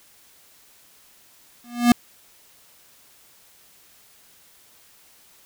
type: tone with exponential growth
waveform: square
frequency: 240 Hz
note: B3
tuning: 49 cents flat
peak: -9 dBFS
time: 1.64-1.92 s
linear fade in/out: 2 ms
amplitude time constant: 59 ms
effects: white hiss -54 dBFS RMS until 5.45 s